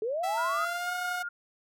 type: linear sweep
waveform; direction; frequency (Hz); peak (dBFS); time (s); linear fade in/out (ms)
sine; up; 415.3 to 1304; -28; 0.02-0.65; 2
type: tone with pitch glide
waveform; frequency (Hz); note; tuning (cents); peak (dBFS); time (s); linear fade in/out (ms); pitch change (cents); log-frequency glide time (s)
sawtooth; 659.3 to 723.1; E5 to F#5; 0 to -40; -29; 0.23-1.23; 10; +160; 0.51-0.92
type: tone with tremolo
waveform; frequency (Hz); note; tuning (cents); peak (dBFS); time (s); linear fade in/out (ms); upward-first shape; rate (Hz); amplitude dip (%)
sine; 1415; F6; +22; -31; 0.37-1.29; 10; sine; 4.5; 35
effects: none